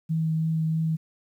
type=tone with vibrato; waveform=sine; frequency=160.1 Hz; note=D#3; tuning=50 cents sharp; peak=-22 dBFS; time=0.09-0.97 s; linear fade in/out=20 ms; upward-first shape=triangle; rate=3.1 Hz; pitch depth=13 cents each way; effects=10-bit